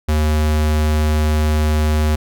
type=tone; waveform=square; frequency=76.5 Hz; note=D#2; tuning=29 cents flat; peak=-14 dBFS; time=0.08-2.16 s; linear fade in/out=10 ms; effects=none